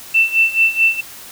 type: tone with tremolo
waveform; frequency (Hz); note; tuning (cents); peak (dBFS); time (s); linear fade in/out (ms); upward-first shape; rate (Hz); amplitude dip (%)
sine; 2673; E7; +23; -8; 0.14-1.01; 10; sine; 4.6; 85
effects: white hiss -36 dBFS RMS until 1.31 s